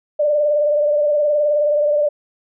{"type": "tone with vibrato", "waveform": "sine", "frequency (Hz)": 592, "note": "D5", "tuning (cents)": 14, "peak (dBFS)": -13, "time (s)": [0.19, 2.09], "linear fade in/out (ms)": 10, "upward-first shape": "sine", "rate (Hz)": 19, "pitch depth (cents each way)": 43, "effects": []}